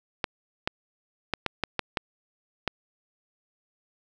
clicks, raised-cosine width 0.3 ms, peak -9 dBFS, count 8, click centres 0.242 / 0.675 / 1.337 / 1.463 / 1.637 / 1.793 / 1.972 / 2.677 s, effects none

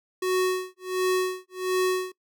square tone with tremolo, 370 Hz, F#4, in tune, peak -21 dBFS, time 0.22-2.12 s, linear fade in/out 5 ms, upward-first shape sine, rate 1.4 Hz, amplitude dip 100%, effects noise-tail reverb RT60 0.1 s tail -22 dB re dry

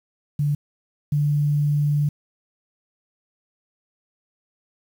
sine tone pair in turn, 145.8 / 146.55 Hz, D3 / D3, -12 / -3 cents, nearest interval unison, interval 9 cents, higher second, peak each -18 / -17 dBFS, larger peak second, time 0.39-0.55 / 1.12-2.09 s, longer second, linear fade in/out 5 ms, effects 8-bit

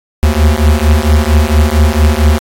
square beating tone pair, 73.42 / 77.82 Hz, D2 / D#2, 0 / +1 cents, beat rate 4.4 Hz, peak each -10 dBFS, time 0.23-2.39 s, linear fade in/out 0 ms, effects AAC 64 kbps

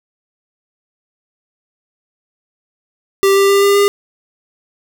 square tone with pitch steps, 392 / 395 / 397.9 / 400.9 / 404 Hz, G4 / G4 / G4 / G4 / G#4, 0 / +13 / +26 / +39 / -48 cents, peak -9 dBFS, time 3.23-3.88 s, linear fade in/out 0 ms, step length 130 ms, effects none

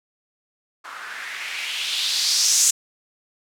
violet noise with low-pass filter sweep, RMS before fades -23 dBFS, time 0.84-2.71 s, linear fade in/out 10 ms, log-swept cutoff 1200 to 7100 Hz, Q 2.9, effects none

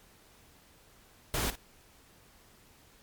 pink noise with echo, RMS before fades -31 dBFS, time 1.34-1.5 s, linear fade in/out 0 ms, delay 54 ms, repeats 1, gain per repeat -13 dB, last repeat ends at 1.554 s, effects pink hiss -60 dBFS RMS until 3.02 s + MP3 96 kbps

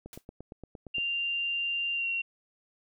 click train, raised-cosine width 2 ms, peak -29 dBFS, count 9, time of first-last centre 0.06-0.983 s, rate 8.67 Hz
white noise with exponential decay, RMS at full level -43 dBFS, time 0.13-0.25 s, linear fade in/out 1 ms, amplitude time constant 24 ms
sine tone with pitch glide, 2785 to 2745 Hz, F7 to F7, -5 to -31 cents, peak -28 dBFS, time 0.94-2.22 s, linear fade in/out 10 ms, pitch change -26 cents, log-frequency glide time 1.94-2.07 s
effects none

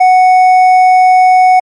triangle tone with hard clipping, 740 Hz, F#5, in tune, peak -4 dBFS, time 0-1.6 s, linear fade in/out 10 ms, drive 8 dB, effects MP3 48 kbps

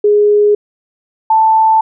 sine tone pair in turn, 415.3 / 882.8 Hz, G#4 / A5, 0 / +5 cents, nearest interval octave + minor second, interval 1305 cents, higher second, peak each -6 dBFS, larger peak neither, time 0.04-0.55 / 1.3-1.81 s, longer neither, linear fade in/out 5 ms, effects none

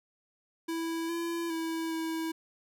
square tone with pitch steps, 329.5 / 337.5 / 326.7 / 324.4 Hz, E4 / E4 / E4 / E4, -1 / +41 / -15 / -28 cents, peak -32 dBFS, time 0.68-2.32 s, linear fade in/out 10 ms, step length 410 ms, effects none

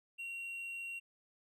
triangle tone, 2747 Hz, F7, 29 cents flat, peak -39 dBFS, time 0.18-1 s, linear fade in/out 20 ms, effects none

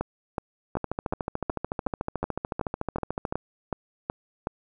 two click trains, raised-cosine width 1 ms, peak -14 / -13 dBFS, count 36 / 13, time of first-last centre 0.77-3.325 / 0.01-4.471 s, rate 13.7 / 2.69 Hz, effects none

